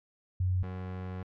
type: tone pair in turn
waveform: sine / 30% pulse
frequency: 91.9 / 92.38 Hz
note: F#2 / F#2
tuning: -11 / -2 cents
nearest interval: unison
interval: 9 cents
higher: second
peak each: -25 / -33 dBFS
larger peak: first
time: 0.4-0.63 / 0.63-1.23 s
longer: second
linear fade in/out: 5 ms
effects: low-pass 2000 Hz 12 dB/octave + MP3 96 kbps